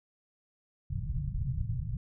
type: low-pass noise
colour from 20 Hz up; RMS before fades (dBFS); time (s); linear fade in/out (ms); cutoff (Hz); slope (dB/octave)
white; -33; 0.9-1.97; 5; 150; 48
effects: none